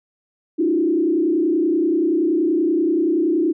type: tone with frequency modulation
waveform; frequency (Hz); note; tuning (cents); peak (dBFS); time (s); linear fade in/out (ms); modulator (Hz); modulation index
sine; 329.6; E4; 0; -15; 0.58-3.53; 20; 30.5; 1.2
effects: none